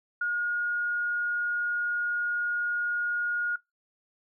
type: tone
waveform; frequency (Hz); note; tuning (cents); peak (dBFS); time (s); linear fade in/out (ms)
sine; 1434; F6; +45; -25; 0.21-3.56; 5
effects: noise-tail reverb RT60 0.2 s tail -24 dB re dry